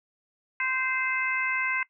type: harmonic tone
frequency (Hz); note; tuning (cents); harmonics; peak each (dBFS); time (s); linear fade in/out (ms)
519; C5; -14; 2 / 3 / 4 / 5; -34 / -31 / -28 / -33; 0.6-1.83; 2
effects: noise-tail reverb RT60 0.1 s tail -21 dB re dry